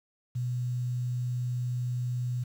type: tone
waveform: sine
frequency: 123.47 Hz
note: B2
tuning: in tune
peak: -28 dBFS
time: 0.35-2.44 s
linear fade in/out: 10 ms
effects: 9-bit